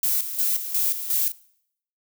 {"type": "noise with tremolo", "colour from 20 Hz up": "violet", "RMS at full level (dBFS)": -22, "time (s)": [0.03, 1.32], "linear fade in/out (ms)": 2, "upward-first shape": "square", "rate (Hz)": 2.8, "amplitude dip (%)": 65, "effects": ["noise-tail reverb RT60 0.7 s tail -22 dB re dry"]}